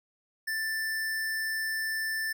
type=tone; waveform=square; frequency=1769 Hz; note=A6; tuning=9 cents sharp; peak=-30 dBFS; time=0.47-2.33 s; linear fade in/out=10 ms; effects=none